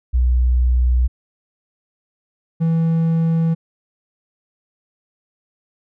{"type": "tone pair in turn", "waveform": ["sine", "triangle"], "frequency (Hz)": [61.74, 164.02], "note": ["B1", "E3"], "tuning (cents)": [0, -8], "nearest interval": "octave + perfect fourth", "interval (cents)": 1692, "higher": "second", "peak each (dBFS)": -12, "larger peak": "neither", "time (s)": [[0.13, 1.08], [2.6, 3.55]], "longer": "neither", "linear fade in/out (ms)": 20, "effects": []}